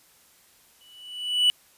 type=tone with exponential growth; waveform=triangle; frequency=2960 Hz; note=F#7; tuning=in tune; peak=-13 dBFS; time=0.81-1.5 s; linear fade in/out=0 ms; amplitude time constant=150 ms; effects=white hiss -58 dBFS RMS until 1.77 s + resampled to 32000 Hz